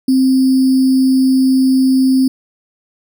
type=tone with sample-and-hold; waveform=sine; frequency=262 Hz; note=C4; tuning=2 cents sharp; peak=-8 dBFS; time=0.08-2.28 s; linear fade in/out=5 ms; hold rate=4900 Hz; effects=none